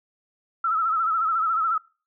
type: tone with vibrato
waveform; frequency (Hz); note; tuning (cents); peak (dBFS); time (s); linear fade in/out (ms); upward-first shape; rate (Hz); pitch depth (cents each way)
sine; 1313; E6; -7; -20; 0.64-1.78; 5; sine; 14; 71
effects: noise-tail reverb RT60 0.4 s tail -25 dB re dry